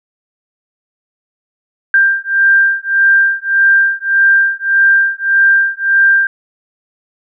sine beating tone pair, 1585 / 1586.7 Hz, G6 / G6, +19 / +21 cents, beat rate 1.7 Hz, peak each -11 dBFS, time 1.94-6.27 s, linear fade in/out 2 ms, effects none

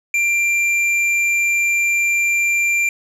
sine tone with hard clipping, 2371 Hz, D7, 16 cents sharp, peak -16 dBFS, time 0.14-2.89 s, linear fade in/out 2 ms, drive 7 dB, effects none

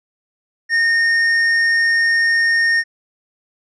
sine tone with hard clipping, 1838 Hz, A#6, 25 cents flat, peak -14 dBFS, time 0.69-2.84 s, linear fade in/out 50 ms, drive 6 dB, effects resampled to 22050 Hz

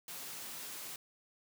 white high-pass noise, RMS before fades -45 dBFS, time 0.08-0.96 s, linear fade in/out 2 ms, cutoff 110 Hz, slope 96 dB/octave, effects none

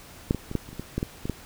clicks, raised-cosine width 3 ms, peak -8 / -15 / -21 / -11 / -29 / -29 / -19 / -13 / -13 / -18 / -13 dBFS, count 11, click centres 0.309 / 0.347 / 0.514 / 0.553 / 0.69 / 0.73 / 0.796 / 0.98 / 1.029 / 1.255 / 1.297 s, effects pink hiss -47 dBFS RMS until 1.45 s

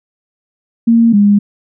sine tone pair in turn, 230.7 / 204 Hz, A#3 / G#3, -18 / -31 cents, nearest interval major second, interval 213 cents, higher first, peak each -5 dBFS, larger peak neither, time 0.87-1.13 / 1.13-1.39 s, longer neither, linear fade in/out 10 ms, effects none

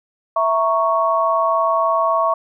sine chord, A# diminished, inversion second, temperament equal, 659.3 / 932.3 / 1108.7 Hz, E5 / A#5 / C#6, 0 / 0 / 0 cents, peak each -18 / -23 / -17 dBFS, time 0.36-2.34 s, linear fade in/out 5 ms, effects none

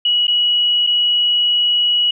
sine tone with dropouts, 2920 Hz, F#7, 24 cents flat, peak -12 dBFS, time 0.05-2.11 s, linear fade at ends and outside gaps 5 ms, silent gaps 0.27-0.279 / 0.867-0.871 s, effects none

